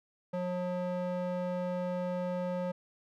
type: tone with band-pass filter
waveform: square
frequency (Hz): 180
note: F#3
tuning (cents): -47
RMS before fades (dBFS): -34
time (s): 0.33-2.72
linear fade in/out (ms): 10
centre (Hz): 520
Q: 1.3
effects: none